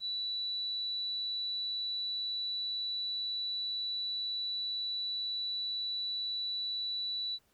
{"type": "tone", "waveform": "sine", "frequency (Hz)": 3951, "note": "B7", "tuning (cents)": 0, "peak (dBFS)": -33, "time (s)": [0, 7.39], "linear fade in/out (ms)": 50, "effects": ["pink hiss -71 dBFS RMS until 7.53 s"]}